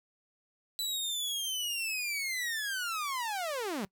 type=linear sweep; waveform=sawtooth; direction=down; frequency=3983 to 177.4 Hz; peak=-29 dBFS; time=0.79-3.85 s; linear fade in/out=0 ms; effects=noise-tail reverb RT60 0.1 s tail -22 dB re dry